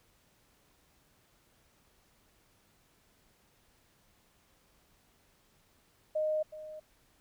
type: tone with echo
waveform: sine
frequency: 618 Hz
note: D#5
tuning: 12 cents flat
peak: -28 dBFS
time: 6.15-6.43 s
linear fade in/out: 10 ms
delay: 370 ms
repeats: 1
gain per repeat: -14 dB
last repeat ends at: 6.8 s
effects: pink hiss -68 dBFS RMS until 7.2 s

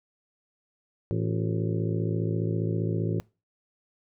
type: harmonic tone with a mistuned harmonic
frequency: 55 Hz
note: A1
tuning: in tune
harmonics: 2 / 3 / 4 / 5 / 6 / 7 / 8 / 9 / 10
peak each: -28 / -30 / -42 / -37 / -34 / -37 / -37 / -46 / -44 dBFS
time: 1.11-3.2 s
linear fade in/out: 0 ms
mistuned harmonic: 6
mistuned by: +98 cents
effects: noise-tail reverb RT60 0.3 s tail -24 dB re dry

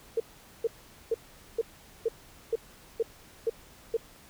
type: tone bursts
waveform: sine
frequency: 455.8 Hz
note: A#4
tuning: 39 cents flat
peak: -23 dBFS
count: 9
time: 0.17-3.969 s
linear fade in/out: 5 ms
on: 31 ms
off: 440 ms
effects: pink hiss -54 dBFS RMS until 4.29 s

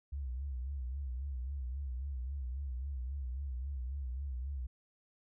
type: tone with vibrato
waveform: sine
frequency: 66 Hz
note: C2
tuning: 16 cents sharp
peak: -36 dBFS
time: 0.12-4.67 s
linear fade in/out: 10 ms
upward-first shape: sine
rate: 3.7 Hz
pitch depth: 130 cents each way
effects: none

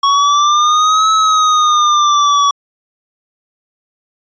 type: exponential two-way sweep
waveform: square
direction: up then down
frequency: 1108.7 to 1297 to 1132 Hz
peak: -9 dBFS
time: 0.03-2.51 s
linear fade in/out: 5 ms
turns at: 1.11 s
effects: resampled to 16000 Hz

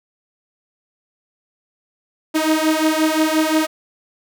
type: beating tone pair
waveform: sawtooth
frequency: 311.1 / 316.8 Hz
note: D#4 / D#4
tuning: 0 / +31 cents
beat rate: 5.7 Hz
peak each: -14 dBFS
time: 2.34-3.67 s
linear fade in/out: 20 ms
effects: none

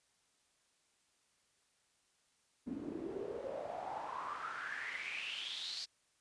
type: noise with band-pass filter sweep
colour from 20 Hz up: pink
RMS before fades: -43 dBFS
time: 2.66-5.86 s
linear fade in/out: 20 ms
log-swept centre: 250 to 4700 Hz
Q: 7
effects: white hiss -75 dBFS RMS until 6.2 s + resampled to 22050 Hz

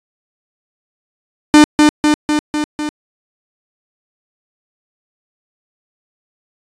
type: tone with echo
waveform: 45% pulse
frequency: 300.2 Hz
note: D4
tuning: 38 cents sharp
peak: -3 dBFS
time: 1.54-1.64 s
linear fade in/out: 0 ms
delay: 250 ms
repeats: 5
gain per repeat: -3 dB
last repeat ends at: 2.89 s
effects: resampled to 22050 Hz

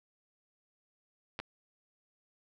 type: clicks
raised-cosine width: 0.3 ms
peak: -22 dBFS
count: 2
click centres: 1.391 / 1.4 s
effects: none

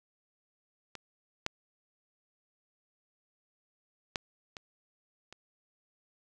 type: clicks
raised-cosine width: 0.2 ms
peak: -25 / -13 / -14 / -25 / -30 dBFS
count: 5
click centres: 0.953 / 1.464 / 4.158 / 4.568 / 5.326 s
effects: none

